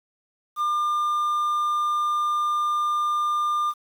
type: tone with quantisation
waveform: triangle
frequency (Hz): 1200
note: D6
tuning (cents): +37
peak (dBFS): -19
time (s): 0.56-3.74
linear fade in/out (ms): 50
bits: 8
effects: none